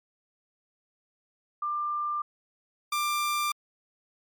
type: tone pair in turn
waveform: sine / sawtooth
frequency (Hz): 1191 / 1186.7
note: D6 / D6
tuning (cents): +24 / +18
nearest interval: unison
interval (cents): 6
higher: first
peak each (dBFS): -27 / -22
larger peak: second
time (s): 1.62-2.22 / 2.92-3.52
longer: neither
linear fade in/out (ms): 5
effects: MP3 96 kbps